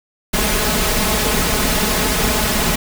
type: noise with comb filter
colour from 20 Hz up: pink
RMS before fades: -17 dBFS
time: 0.33-2.76 s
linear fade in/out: 10 ms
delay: 4.7 ms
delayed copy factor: +0.6
effects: none